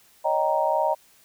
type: chord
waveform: sine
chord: Eb dominant seventh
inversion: third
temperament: just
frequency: 560 / 622.3 / 777.8 / 933.4 Hz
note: Db5 / Eb5 / G5 / Bb5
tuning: +18 / 0 / -14 / +2 cents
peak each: -28 / -24 / -27 / -24 dBFS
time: 0.24-0.95 s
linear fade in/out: 20 ms
effects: white hiss -57 dBFS RMS until 1.24 s